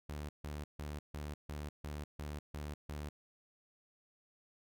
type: tone bursts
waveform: sawtooth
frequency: 74.1 Hz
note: D2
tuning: 16 cents sharp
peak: -37 dBFS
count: 9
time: 0.09-3.09 s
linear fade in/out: 5 ms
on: 200 ms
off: 150 ms
effects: none